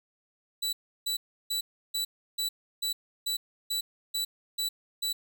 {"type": "tone bursts", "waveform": "sawtooth", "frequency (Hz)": 3951, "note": "B7", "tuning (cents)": 0, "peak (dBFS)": -25, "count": 11, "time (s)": [0.62, 5.13], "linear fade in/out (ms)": 10, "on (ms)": 110, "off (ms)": 330, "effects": []}